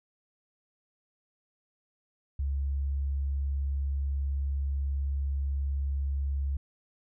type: tone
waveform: sine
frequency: 69.3 Hz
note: C#2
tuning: in tune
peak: -27 dBFS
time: 2.39-6.57 s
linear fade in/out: 5 ms
effects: none